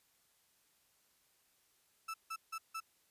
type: tone bursts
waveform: 35% pulse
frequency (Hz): 1318.5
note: E6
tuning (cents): 0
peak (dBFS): -38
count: 4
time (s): 2.08-2.804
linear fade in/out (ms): 10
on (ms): 61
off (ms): 160
effects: white hiss -73 dBFS RMS until 3.1 s + resampled to 32000 Hz